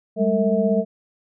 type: tone cluster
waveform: sine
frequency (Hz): 195.4 / 211.4 / 454 / 649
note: G3 / G#3 / A#4 / E5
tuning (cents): -5 / +31 / -46 / -27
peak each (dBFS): -22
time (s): 0.16-0.85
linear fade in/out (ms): 50
effects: none